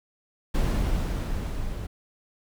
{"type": "noise with level ramp", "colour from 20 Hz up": "brown", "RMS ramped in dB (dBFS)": [-22, -33], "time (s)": [0.54, 1.87], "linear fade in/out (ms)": 10, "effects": []}